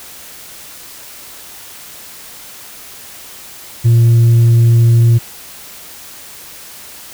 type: tone with tanh clipping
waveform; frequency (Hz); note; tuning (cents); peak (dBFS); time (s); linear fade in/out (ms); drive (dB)
sine; 116.54; A#2; 0; -6; 3.84-5.19; 20; 2
effects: white hiss -34 dBFS RMS until 7.13 s